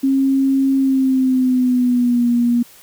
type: tone with pitch glide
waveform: sine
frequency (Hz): 270 to 239.2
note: C#4 to A#3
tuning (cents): -45 to +45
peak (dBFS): -12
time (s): 0.03-2.63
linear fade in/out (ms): 10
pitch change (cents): -210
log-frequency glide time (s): 0.77-2.28
effects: white hiss -45 dBFS RMS until 2.82 s